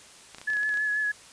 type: clicks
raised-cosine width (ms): 0.2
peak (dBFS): -25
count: 10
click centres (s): 0.347 / 0.384 / 0.415 / 0.502 / 0.534 / 0.569 / 0.632 / 0.692 / 0.741 / 0.773
type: tone with vibrato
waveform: sine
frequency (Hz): 1700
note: G#6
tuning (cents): +40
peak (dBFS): -24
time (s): 0.47-1.12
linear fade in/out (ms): 10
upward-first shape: sine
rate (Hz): 6.2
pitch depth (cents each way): 24
effects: white hiss -50 dBFS RMS until 1.32 s + resampled to 22050 Hz